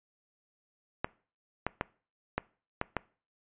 clicks, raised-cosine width 0.5 ms, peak -14 dBFS, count 6, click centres 1.045 / 1.666 / 1.811 / 2.38 / 2.814 / 2.967 s, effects noise-tail reverb RT60 0.4 s tail -22 dB re dry + resampled to 8000 Hz

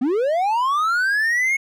triangle linear sweep, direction up, 233.1 to 2197 Hz, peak -15 dBFS, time 0.01-1.57 s, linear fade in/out 10 ms, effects none

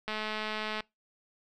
click train, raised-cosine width 0.3 ms, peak -19 dBFS, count 157, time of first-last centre 0.08-0.806 s, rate 215 Hz, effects noise-tail reverb RT60 0.2 s tail -24 dB re dry

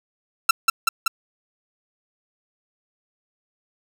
sawtooth tone with echo, 1346 Hz, E6, 36 cents sharp, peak -7 dBFS, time 0.49-0.51 s, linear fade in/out 5 ms, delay 190 ms, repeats 3, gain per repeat -2 dB, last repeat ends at 1.08 s, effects none

